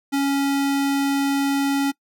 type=tone; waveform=square; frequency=278.1 Hz; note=C#4; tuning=6 cents sharp; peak=-19 dBFS; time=0.12-1.92 s; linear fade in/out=20 ms; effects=noise-tail reverb RT60 0.1 s tail -22 dB re dry